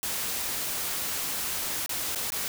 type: noise with dropouts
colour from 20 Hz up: white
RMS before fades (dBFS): -31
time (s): 0.03-2.48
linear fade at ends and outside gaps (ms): 0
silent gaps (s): 1.861-1.893 / 2.148-2.158 / 2.304-2.321
effects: none